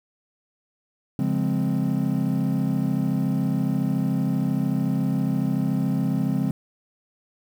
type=chord; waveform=triangle; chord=Db major seventh; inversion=none; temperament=equal with one note detuned; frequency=140.36 / 174.61 / 207.7 / 261.6 Hz; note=Db3 / F3 / Ab3 / C4; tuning=+22 / 0 / 0 / 0 cents; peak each=-24 dBFS; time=1.19-6.51 s; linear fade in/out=2 ms; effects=tanh soft clip ceiling -9 dBFS + 8-bit